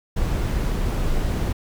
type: noise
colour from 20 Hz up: brown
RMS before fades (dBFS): -22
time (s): 0.16-1.53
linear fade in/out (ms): 10
effects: none